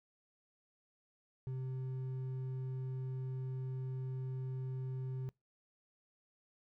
triangle tone with hard clipping, 130 Hz, C3, 11 cents flat, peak -39 dBFS, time 1.47-5.29 s, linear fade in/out 0 ms, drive 8 dB, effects noise-tail reverb RT60 0.2 s tail -25 dB re dry

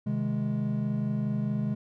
triangle chord, Ab major, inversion first, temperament equal, 130.81 / 155.56 / 207.7 Hz, C3 / Eb3 / Ab3, 0 / 0 / 0 cents, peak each -29 / -32 / -27 dBFS, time 0.06-1.75 s, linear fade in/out 10 ms, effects none

